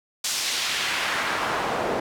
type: noise with band-pass filter sweep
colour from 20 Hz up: pink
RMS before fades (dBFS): -26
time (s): 0.24-2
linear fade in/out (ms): 5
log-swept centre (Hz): 6200 to 540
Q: 0.99
effects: none